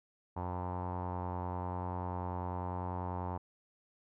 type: tone with low-pass filter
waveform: sawtooth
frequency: 90.1 Hz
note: F#2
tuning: 45 cents flat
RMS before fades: -38 dBFS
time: 0.36-3.38 s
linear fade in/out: 10 ms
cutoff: 920 Hz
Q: 5.7
effects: none